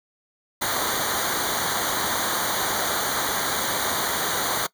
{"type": "noise with comb filter", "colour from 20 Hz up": "pink", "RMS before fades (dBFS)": -25, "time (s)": [0.61, 4.67], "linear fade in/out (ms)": 10, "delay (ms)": 0.38, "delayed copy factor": -1, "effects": ["noise-tail reverb RT60 0.1 s tail -20 dB re dry"]}